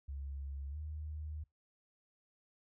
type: tone with pitch glide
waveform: sine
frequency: 69.3 to 76.45 Hz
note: C#2 to D#2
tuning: 0 to -30 cents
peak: -40 dBFS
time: 0.08-1.44 s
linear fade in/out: 10 ms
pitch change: +170 cents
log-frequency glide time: 0.7-0.77 s
effects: noise-tail reverb RT60 0.2 s tail -26 dB re dry